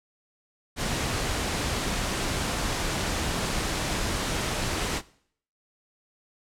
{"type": "noise", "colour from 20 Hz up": "pink", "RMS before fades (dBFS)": -28, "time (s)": [0.76, 5.02], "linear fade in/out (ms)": 50, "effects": ["noise-tail reverb RT60 0.6 s tail -20 dB re dry", "low-pass 9000 Hz 12 dB/octave"]}